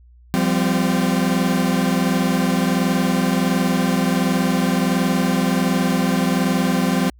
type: chord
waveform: 40% pulse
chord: F suspended second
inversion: none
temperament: equal with one note detuned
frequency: 174.61 / 196 / 256.5 Hz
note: F3 / G3 / C4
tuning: 0 / 0 / -34 cents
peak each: -20 dBFS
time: 0.34-7.1 s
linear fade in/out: 0 ms
effects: added 60 Hz sine -45 dBFS peak until 7.19 s